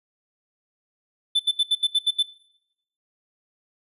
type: tone bursts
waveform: triangle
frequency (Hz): 3520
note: A7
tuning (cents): 0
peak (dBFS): -15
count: 8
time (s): 1.35-2.229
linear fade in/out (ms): 10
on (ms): 46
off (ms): 73
effects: noise-tail reverb RT60 0.8 s tail -20 dB re dry + resampled to 32000 Hz